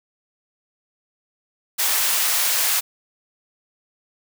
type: high-pass noise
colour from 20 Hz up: white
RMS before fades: -20 dBFS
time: 1.78-2.81 s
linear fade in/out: 20 ms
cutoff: 740 Hz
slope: 12 dB/octave
effects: none